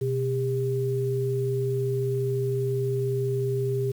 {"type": "tone pair together", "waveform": "sine", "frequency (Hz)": [126.15, 400.5], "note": ["B2", "G4"], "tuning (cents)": [37, 37], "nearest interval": "octave + minor sixth", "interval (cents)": 2000, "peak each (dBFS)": -26, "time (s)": [0.01, 3.92], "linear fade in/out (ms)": 10, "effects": ["8-bit"]}